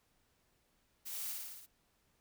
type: noise with echo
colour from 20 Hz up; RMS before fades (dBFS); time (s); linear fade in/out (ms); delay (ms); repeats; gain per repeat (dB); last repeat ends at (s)
blue; -44; 1.05-1.33; 20; 56; 6; -2; 1.666
effects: pink hiss -75 dBFS RMS until 2.2 s